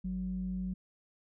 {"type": "tone pair together", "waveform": "sine", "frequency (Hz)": [51.88, 185], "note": ["G#1", "F#3"], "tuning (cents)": [-1, 0], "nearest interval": "octave + minor seventh", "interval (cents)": 2201, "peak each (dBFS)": [-40, -33], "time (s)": [0.04, 0.74], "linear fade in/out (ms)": 10, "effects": ["tanh soft clip ceiling -26 dBFS"]}